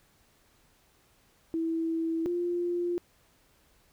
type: tone pair in turn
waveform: sine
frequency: 327.3 / 349.5 Hz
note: E4 / F4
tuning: -12 / +1 cents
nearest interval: minor second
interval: 113 cents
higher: second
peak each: -27 dBFS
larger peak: neither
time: 1.54-2.26 / 2.26-2.98 s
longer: neither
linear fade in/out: 0 ms
effects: pink hiss -65 dBFS RMS until 3.92 s